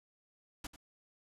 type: noise with echo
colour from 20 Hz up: pink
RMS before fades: -42 dBFS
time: 0.64-0.67 s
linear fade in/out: 5 ms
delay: 92 ms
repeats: 1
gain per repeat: -13 dB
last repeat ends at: 0.762 s
effects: low-pass 11000 Hz 12 dB/octave